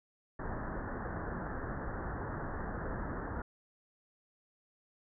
pink low-pass noise, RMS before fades -39 dBFS, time 0.39-3.42 s, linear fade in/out 5 ms, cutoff 1800 Hz, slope 96 dB/octave, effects none

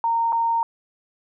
sine tone with dropouts, 922 Hz, A#5, 19 cents flat, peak -18 dBFS, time 0.04-0.63 s, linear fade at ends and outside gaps 1 ms, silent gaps 0.323-0.328 s, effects none

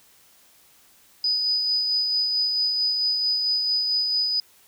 sine tone with tremolo, 4978 Hz, D#8, in tune, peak -19 dBFS, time 1.24-4.4 s, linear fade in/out 2 ms, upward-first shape sine, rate 4.5 Hz, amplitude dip 30%, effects white hiss -56 dBFS RMS until 4.67 s

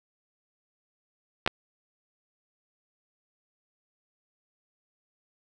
clicks, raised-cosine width 0.3 ms, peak -8 dBFS, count 2, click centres 1.463 / 1.476 s, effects none

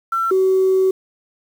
sine tone pair in turn, 1348 / 378.3 Hz, E6 / F#4, +38 / +38 cents, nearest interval octave + minor seventh, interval 2200 cents, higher first, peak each -16 / -11 dBFS, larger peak second, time 0.12-0.31 / 0.31-0.91 s, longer second, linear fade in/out 5 ms, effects tanh soft clip ceiling -8 dBFS + 7-bit

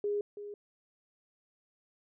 sine tone pair in turn, 411.3 / 411.3 Hz, G#4 / G#4, -17 / -17 cents, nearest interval unison, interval 0 cents, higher neither, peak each -29 / -40 dBFS, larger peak first, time 0.04-0.21 / 0.37-0.54 s, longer neither, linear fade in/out 2 ms, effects none

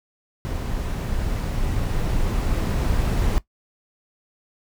brown noise with level ramp, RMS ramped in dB -26 to -20 dBFS, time 0.45-3.38 s, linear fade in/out 0 ms, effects noise-tail reverb RT60 0.1 s tail -17 dB re dry

